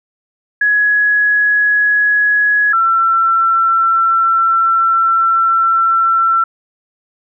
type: tone pair in turn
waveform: sine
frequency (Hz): 1678 / 1346.4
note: G#6 / E6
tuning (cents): +17 / +36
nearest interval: major third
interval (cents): 381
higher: first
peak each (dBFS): -9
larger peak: neither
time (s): 0.61-2.73 / 2.73-6.44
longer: second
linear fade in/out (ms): 5
effects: none